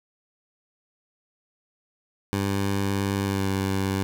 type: tone with pitch glide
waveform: 15% pulse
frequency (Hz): 99 to 96.68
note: G2 to G2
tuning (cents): +18 to -23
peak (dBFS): -17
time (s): 2.33-4.03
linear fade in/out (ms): 0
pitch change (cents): -41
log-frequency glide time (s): 3.24-3.47
effects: none